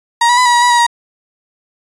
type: tone with pitch steps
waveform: 35% pulse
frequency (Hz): 941 / 971 / 1000 / 965 / 958 / 976 / 957 / 947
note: A#5 / B5 / B5 / B5 / A#5 / B5 / A#5 / A#5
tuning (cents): +16 / -30 / +21 / -40 / +47 / -21 / +45 / +27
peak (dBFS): -6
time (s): 0.21-0.866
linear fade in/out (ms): 5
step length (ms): 82
effects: resampled to 22050 Hz